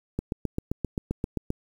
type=click train; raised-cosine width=3 ms; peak=-14 dBFS; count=11; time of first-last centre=0.19-1.504 s; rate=7.61 Hz; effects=8-bit